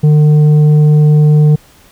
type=tone with tanh clipping; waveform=triangle; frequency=150.8 Hz; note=D3; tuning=46 cents sharp; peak=-5 dBFS; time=0.03-1.56 s; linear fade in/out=10 ms; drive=10 dB; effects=pink hiss -44 dBFS RMS until 1.91 s